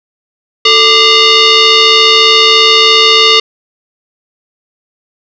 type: tone with frequency modulation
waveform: sine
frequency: 369.8 Hz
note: F#4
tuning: 1 cent flat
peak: -3 dBFS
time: 0.65-3.4 s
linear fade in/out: 5 ms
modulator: 814 Hz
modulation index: 5.3
effects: none